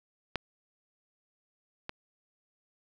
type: clicks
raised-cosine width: 0.3 ms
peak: -14 / -20 dBFS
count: 2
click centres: 0.357 / 1.894 s
effects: none